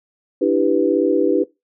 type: chord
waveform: sine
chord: E minor seventh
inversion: third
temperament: equal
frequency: 293.7 / 329.6 / 392 / 493.9 Hz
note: D4 / E4 / G4 / B4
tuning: 0 / 0 / 0 / 0 cents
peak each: -19 dBFS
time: 0.41-1.44 s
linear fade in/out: 10 ms
effects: noise-tail reverb RT60 0.2 s tail -20 dB re dry